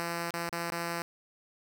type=tone with dropouts; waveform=5% pulse; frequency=170 Hz; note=F3; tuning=46 cents flat; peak=-21 dBFS; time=0-1.02 s; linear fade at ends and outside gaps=0 ms; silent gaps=0.306-0.339 / 0.494-0.527 / 0.701-0.721 s; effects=none